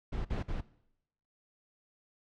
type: noise bursts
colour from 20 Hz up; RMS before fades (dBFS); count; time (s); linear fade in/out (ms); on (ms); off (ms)
brown; -34; 3; 0.12-0.61; 10; 130; 50
effects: noise-tail reverb RT60 0.8 s tail -19 dB re dry + low-pass 4000 Hz 12 dB/octave